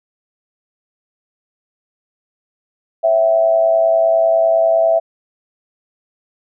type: tone with amplitude modulation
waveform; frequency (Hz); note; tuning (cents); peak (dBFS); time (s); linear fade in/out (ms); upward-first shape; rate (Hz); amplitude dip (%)
sine; 659.3; E5; 0; -7; 3.03-5; 20; sine; 110; 65
effects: none